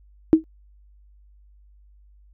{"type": "tone with exponential decay", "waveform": "sine", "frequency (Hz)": 318.7, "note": "D#4", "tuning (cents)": 42, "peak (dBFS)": -5, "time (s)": [0.33, 0.44], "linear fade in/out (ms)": 0, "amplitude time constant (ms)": 22, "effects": ["added 50 Hz sine -50 dBFS peak until 2.33 s"]}